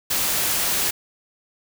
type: noise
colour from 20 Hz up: white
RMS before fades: -22 dBFS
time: 0.1-0.91 s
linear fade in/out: 10 ms
effects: none